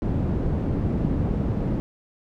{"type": "low-pass noise", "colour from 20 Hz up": "white", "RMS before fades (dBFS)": -24, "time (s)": [0.02, 1.8], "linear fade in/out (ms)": 0, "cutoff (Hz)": 210, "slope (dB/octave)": 12, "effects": []}